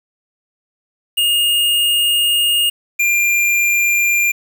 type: tone pair in turn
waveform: square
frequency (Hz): 2844 / 2392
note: F7 / D7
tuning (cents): +31 / +31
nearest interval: minor third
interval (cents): 300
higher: first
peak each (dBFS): -13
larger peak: neither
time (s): 1.17-2.7 / 2.99-4.32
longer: first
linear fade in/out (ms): 10
effects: 7-bit